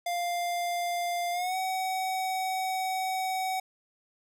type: tone with pitch glide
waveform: square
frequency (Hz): 698.5 to 753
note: F5 to F#5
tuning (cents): 0 to +30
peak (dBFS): -29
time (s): 0.06-3.6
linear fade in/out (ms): 5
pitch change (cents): +130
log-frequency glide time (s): 1.32-1.56
effects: none